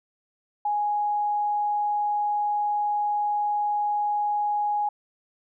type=tone; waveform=sine; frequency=830.6 Hz; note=G#5; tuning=in tune; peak=-22 dBFS; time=0.65-4.89 s; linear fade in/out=5 ms; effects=none